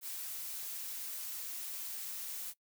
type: noise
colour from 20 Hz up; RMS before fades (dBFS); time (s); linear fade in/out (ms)
blue; -42; 0.01-2.54; 50
effects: noise-tail reverb RT60 0.1 s tail -20 dB re dry